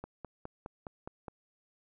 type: click train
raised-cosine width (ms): 1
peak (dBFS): -27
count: 7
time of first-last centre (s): 0.04-1.282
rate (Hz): 4.83
effects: none